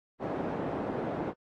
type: band-pass noise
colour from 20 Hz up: pink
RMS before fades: -34 dBFS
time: 0.19-1.34 s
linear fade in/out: 50 ms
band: 220 to 710 Hz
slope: 12 dB/octave
effects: AAC 32 kbps